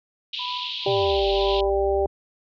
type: band-pass noise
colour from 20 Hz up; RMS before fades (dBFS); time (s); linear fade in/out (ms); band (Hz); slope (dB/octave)
pink; -31; 0.33-1.61; 5; 2900 to 4000; 48
type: tone with tremolo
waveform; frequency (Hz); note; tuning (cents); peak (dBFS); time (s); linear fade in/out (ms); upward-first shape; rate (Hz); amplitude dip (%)
sine; 992; B5; +7; -29; 0.39-1.7; 5; sine; 2; 95
type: harmonic tone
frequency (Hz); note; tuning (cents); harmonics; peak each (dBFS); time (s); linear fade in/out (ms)
196.9; G3; +8; 2 / 3 / 4; -21 / -25 / -27; 0.86-2.06; 2
type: exponential two-way sweep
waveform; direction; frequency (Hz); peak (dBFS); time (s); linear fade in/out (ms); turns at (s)
sine; down then up; 136.2 to 45.83 to 67.3; -30; 0.87-2.07; 10; 1.3
effects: none